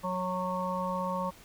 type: harmonic tone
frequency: 183.4 Hz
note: F#3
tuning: 15 cents flat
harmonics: 1 / 3 / 5 / 6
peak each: -35 / -35 / -35 / -35 dBFS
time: 0.03-1.31 s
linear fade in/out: 20 ms
effects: pink hiss -54 dBFS RMS until 1.44 s